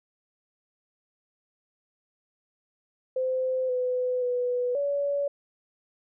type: tone with pitch steps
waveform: sine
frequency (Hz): 516 / 502 / 493.2 / 568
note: C5 / B4 / B4 / C#5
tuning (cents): -24 / +28 / -2 / +42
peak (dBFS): -24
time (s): 3.16-5.28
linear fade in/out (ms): 5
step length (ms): 530
effects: none